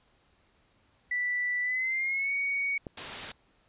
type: tone with pitch glide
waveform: sine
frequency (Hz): 1971 to 2238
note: B6 to C#7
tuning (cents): -4 to +16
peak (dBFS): -27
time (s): 1.11-2.78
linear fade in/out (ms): 5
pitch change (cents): +220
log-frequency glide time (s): 1.62-2.33
type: click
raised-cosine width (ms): 2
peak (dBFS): -24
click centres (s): 2.868
type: noise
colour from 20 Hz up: white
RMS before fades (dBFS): -36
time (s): 2.97-3.32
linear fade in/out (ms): 5
effects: pink hiss -67 dBFS RMS until 3.68 s + resampled to 8000 Hz